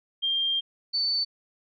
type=tone pair in turn; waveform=sine; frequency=3192 / 4514 Hz; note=G7 / C#8; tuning=+31 / +31 cents; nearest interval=tritone; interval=600 cents; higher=second; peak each=-23 dBFS; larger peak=neither; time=0.22-0.61 / 0.93-1.25 s; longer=first; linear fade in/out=20 ms; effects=none